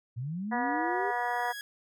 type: linear sweep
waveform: sine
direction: up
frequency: 110.6 to 415.3 Hz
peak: -32 dBFS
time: 0.16-1.12 s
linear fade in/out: 20 ms
type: harmonic tone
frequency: 242.3 Hz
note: B3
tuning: 33 cents flat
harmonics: 2 / 3 / 4 / 5 / 6 / 7 / 8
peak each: -40 / -32 / -33 / -42 / -42 / -37 / -38 dBFS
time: 0.51-1.53 s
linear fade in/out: 20 ms
type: tone with exponential growth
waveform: sawtooth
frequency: 1661.2 Hz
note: G#6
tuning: in tune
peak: -33 dBFS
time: 0.64-1.61 s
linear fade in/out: 1 ms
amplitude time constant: 210 ms
effects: none